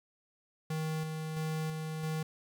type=tone with tremolo; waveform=square; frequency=157.5 Hz; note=D#3; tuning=21 cents sharp; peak=-33 dBFS; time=0.7-2.23 s; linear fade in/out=5 ms; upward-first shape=square; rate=1.5 Hz; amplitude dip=35%; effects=11-bit